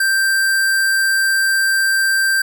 square tone, 1571 Hz, G6, 3 cents sharp, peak -14 dBFS, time 0-2.42 s, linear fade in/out 5 ms, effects none

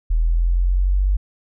sine linear sweep, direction up, 39.88 to 49 Hz, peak -14 dBFS, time 0.1-1.17 s, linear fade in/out 10 ms, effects none

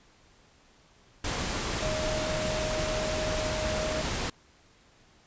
sine tone in noise, 622.3 Hz, D#5, in tune, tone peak -31 dBFS, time 1.82-4.02 s, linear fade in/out 5 ms, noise pink, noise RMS -31 dBFS, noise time 1.24-4.3 s, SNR -3 dB, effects pink hiss -60 dBFS RMS until 5.26 s + resampled to 16000 Hz

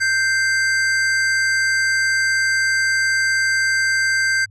square tone pair together, 1568 / 2087 Hz, G6 / C7, 0 / -5 cents, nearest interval perfect fourth, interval 495 cents, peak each -17 / -25 dBFS, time 0-4.46 s, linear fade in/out 20 ms, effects added 102 Hz sine -44 dBFS peak until 4.5 s + resampled to 22050 Hz

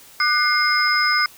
sine tone cluster, 1202 / 1486 / 2117 / 5070 Hz, D6 / F#6 / C7 / D#8, +40 / +7 / +20 / +32 cents, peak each -21 dBFS, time 0.2-1.26 s, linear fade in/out 2 ms, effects white hiss -46 dBFS RMS until 1.37 s

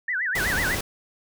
sine tone with vibrato, 1722 Hz, A6, 38 cents flat, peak -23 dBFS, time 0.08-0.75 s, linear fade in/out 5 ms, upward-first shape sine, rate 8 Hz, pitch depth 270 cents each way
pink noise, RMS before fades -28 dBFS, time 0.35-0.81 s, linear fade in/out 5 ms
effects none

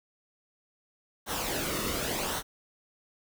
pink noise with flanger, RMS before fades -32 dBFS, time 1.26-2.43 s, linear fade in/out 50 ms, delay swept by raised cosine 0.41 to 1.26 ms, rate 0.89 Hz, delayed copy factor -0.55, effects none

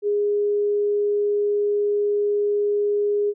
sine tone, 411.9 Hz, G#4, 14 cents flat, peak -18 dBFS, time 0.02-3.34 s, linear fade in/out 50 ms, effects none

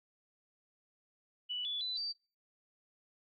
sine tone with pitch steps, 2960 / 3440 / 3997 / 4645 Hz, F#7 / A7 / B7 / D8, 0 / -40 / +20 / -20 cents, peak -35 dBFS, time 1.49-2.13 s, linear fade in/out 20 ms, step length 160 ms, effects noise-tail reverb RT60 0.3 s tail -20 dB re dry + AAC 32 kbps

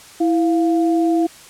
sine tone pair together, 329.7 / 699.1 Hz, E4 / F5, 0 / +2 cents, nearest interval octave + minor second, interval 1302 cents, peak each -14 / -22 dBFS, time 0.2-1.27 s, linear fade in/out 10 ms, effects white hiss -42 dBFS RMS until 1.49 s + low-pass 10000 Hz 12 dB/octave

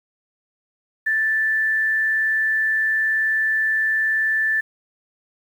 sine tone with frequency modulation, 1760 Hz, A6, in tune, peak -17 dBFS, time 1.06-4.61 s, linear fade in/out 10 ms, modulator 101 Hz, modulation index 0.25, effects 8-bit

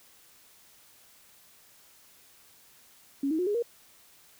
sine tone with pitch steps, 277.2 / 316.6 / 361.6 / 412.9 / 471.6 Hz, C#4 / D#4 / F#4 / G#4 / A#4, 0 / +30 / -40 / -10 / +20 cents, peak -25 dBFS, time 3.23-3.625 s, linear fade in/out 5 ms, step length 79 ms, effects white hiss -58 dBFS RMS until 4.39 s

